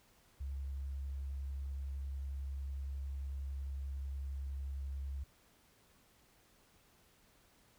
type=tone with vibrato; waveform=sine; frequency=68.4 Hz; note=C#2; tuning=23 cents flat; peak=-38 dBFS; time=0.4-5.24 s; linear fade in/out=10 ms; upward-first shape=square; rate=11 Hz; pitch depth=10 cents each way; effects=pink hiss -68 dBFS RMS until 7.78 s